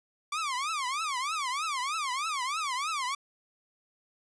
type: tone with vibrato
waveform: sawtooth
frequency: 1140 Hz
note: C#6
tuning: 48 cents sharp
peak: -26 dBFS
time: 0.32-3.15 s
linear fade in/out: 5 ms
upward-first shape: triangle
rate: 3.2 Hz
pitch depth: 280 cents each way
effects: resampled to 22050 Hz